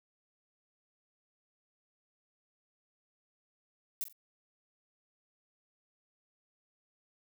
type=noise with echo; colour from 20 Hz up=violet; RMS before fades=-35 dBFS; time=4.01-4.04 s; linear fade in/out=0 ms; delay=43 ms; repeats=2; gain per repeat=-12 dB; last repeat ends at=4.126 s; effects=none